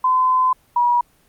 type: tone pair in turn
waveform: sine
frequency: 1022 / 964.6 Hz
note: C6 / B5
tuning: -41 / -41 cents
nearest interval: minor second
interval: 100 cents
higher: first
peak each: -13 dBFS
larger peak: neither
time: 0.04-0.53 / 0.76-1.01 s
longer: first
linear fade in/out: 5 ms
effects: pink hiss -57 dBFS RMS until 1.28 s + Opus 32 kbps